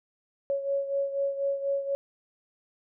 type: beating tone pair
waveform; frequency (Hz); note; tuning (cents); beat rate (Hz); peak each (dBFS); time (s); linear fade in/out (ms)
sine; 554.4 / 558.5; C#5 / C#5; 0 / +13; 4.1; -27 / -33; 0.5-1.95; 0
effects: none